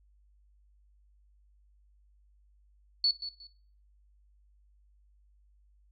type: tone with echo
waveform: sine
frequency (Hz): 4435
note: C#8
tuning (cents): 0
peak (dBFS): -22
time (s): 3.04-3.11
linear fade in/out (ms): 2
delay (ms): 180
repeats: 2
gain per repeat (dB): -12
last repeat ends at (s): 3.47
effects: noise-tail reverb RT60 0.5 s tail -19 dB re dry + added 50 Hz sine -61 dBFS peak until 5.91 s